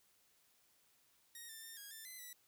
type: tone with pitch steps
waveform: 5% pulse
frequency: 1869 / 1787 / 1813 / 1642 / 1777 / 2031 / 1959 Hz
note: A#6 / A6 / A#6 / G#6 / A6 / B6 / B6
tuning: +4 / +26 / -49 / -20 / +17 / +48 / -15 cents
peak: -40 dBFS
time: 1.35-2.33 s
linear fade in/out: 2 ms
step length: 140 ms
effects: white hiss -73 dBFS RMS until 2.47 s